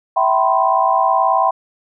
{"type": "chord", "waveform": "sine", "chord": "C major seventh", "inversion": "first", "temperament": "equal with one note detuned", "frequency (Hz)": [659.3, 767.9, 987.8, 1046.5], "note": ["E5", "G5", "B5", "C6"], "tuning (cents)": [0, -36, 0, 0], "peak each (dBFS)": [-19, -16, -17, -18], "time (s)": [0.16, 1.51], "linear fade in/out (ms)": 10, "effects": []}